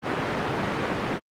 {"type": "band-pass noise", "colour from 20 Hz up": "pink", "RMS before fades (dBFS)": -27, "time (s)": [0.02, 1.2], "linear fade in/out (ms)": 50, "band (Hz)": [160, 2100], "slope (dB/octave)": 12, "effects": ["Opus 24 kbps"]}